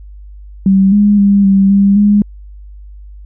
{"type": "tone with pitch steps", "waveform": "sine", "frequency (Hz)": [193.2, 205.7, 200.2, 195.1, 198.7, 205.8], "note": ["G3", "G#3", "G3", "G3", "G3", "G#3"], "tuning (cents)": [-25, -16, 37, -8, 24, -16], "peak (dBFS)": -5, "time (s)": [0.66, 2.22], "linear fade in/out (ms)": 2, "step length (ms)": 260, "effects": ["added 50 Hz sine -30 dBFS peak until 3.25 s"]}